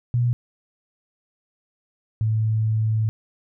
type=tone pair in turn; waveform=sine; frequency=120.9 / 109.79 Hz; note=B2 / A2; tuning=-36 / -3 cents; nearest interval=major second; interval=167 cents; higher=first; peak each=-17 / -18 dBFS; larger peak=first; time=0.14-0.33 / 2.21-3.09 s; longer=second; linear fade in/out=0 ms; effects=none